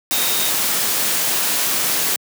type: tone in noise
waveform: sine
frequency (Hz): 3711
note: A#7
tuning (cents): -9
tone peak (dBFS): -25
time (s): 0.12-0.5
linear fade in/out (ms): 0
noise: white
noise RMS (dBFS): -19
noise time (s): 0.11-2.16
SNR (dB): -9
effects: high-pass 150 Hz 12 dB/octave